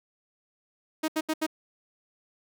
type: tone bursts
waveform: sawtooth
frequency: 313.7 Hz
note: D#4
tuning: 14 cents sharp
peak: -21 dBFS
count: 4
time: 1.03-1.466 s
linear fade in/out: 10 ms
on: 52 ms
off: 76 ms
effects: none